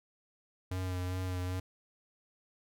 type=tone with vibrato; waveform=square; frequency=91.6 Hz; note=F#2; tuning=17 cents flat; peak=-34 dBFS; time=0.71-1.6 s; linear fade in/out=5 ms; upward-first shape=sine; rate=2.5 Hz; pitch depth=23 cents each way; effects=none